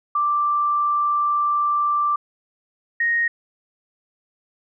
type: tone pair in turn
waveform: sine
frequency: 1176 / 1866.8 Hz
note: D6 / A#6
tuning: +2 / +2 cents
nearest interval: minor sixth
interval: 800 cents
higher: second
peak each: -17 dBFS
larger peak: neither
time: 0.15-2.16 / 3-3.28 s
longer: first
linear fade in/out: 5 ms
effects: none